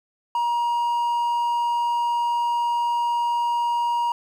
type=tone; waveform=triangle; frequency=949 Hz; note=A#5; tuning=31 cents sharp; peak=-18 dBFS; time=0.35-4.12 s; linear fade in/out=2 ms; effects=9-bit